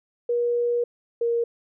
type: tone pair in turn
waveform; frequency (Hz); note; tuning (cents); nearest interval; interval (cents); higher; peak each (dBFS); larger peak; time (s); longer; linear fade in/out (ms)
sine; 478.5 / 468.7; A#4 / A#4; +45 / +9; unison; 36; first; -20; neither; 0.29-0.84 / 1.21-1.44; first; 5
effects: none